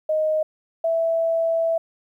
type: tone pair in turn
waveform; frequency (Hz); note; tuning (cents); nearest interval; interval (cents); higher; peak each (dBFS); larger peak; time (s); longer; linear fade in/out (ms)
sine; 622.3 / 659.3; D#5 / E5; 0 / 0; minor second; 100; second; -18; neither; 0.09-0.43 / 0.84-1.78; second; 5
effects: 10-bit